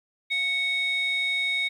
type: tone pair together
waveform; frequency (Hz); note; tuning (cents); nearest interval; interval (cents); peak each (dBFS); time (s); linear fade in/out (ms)
sine; 2217 / 3729; C#7 / A#7; 0 / 0; major sixth; 900; -23 / -27; 0.3-1.69; 20
effects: tanh soft clip ceiling -19 dBFS + 10-bit